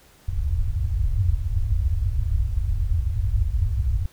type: low-pass noise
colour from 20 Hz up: white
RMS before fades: -22 dBFS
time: 0.28-4.06 s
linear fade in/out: 5 ms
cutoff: 100 Hz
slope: 48 dB/octave
effects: pink hiss -54 dBFS RMS until 4.12 s